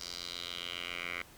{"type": "tone with band-pass filter sweep", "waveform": "10% pulse", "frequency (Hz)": 87.31, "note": "F2", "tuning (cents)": 0, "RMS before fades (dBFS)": -41, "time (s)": [0, 1.22], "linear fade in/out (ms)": 5, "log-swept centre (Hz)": [5100, 2100], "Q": 3.4, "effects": ["pink hiss -56 dBFS RMS until 1.37 s"]}